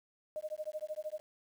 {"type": "tone with tremolo", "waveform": "sine", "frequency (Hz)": 615, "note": "D#5", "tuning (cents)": -20, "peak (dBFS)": -34, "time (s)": [0.36, 1.2], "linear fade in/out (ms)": 0, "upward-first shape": "sine", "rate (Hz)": 13, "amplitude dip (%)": 100, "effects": ["10-bit"]}